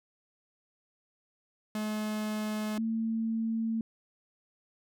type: tone pair in turn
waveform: 45% pulse / sine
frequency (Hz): 213.7 / 224.9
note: G#3 / A3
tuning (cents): +50 / +38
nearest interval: minor second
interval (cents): 88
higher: second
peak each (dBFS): -31 / -28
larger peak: second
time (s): 1.75-2.78 / 2.78-3.81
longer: neither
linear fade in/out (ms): 2
effects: none